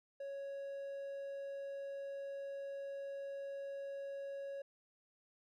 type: tone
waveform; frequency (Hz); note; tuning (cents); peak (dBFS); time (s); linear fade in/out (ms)
triangle; 554.4; C#5; 0; -40; 0.2-4.62; 5
effects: none